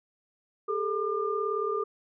sine tone cluster, 403.8 / 442 / 1201 Hz, G#4 / A4 / D6, -49 / +8 / +38 cents, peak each -31 dBFS, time 0.68-1.84 s, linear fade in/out 10 ms, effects none

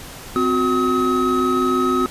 triangle tone cluster, 258.3 / 364.7 / 1275 Hz, C4 / F#4 / D#6, -22 / -25 / +42 cents, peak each -18 dBFS, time 0.36-2.06 s, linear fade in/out 0 ms, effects pink hiss -36 dBFS RMS until 2.1 s + resampled to 32000 Hz

